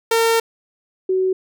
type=tone pair in turn; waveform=sawtooth / sine; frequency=456.1 / 375 Hz; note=A#4 / F#4; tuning=-38 / +23 cents; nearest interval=minor third; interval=339 cents; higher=first; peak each=-10 / -15 dBFS; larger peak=first; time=0.11-0.4 / 1.09-1.33 s; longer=first; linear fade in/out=5 ms; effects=none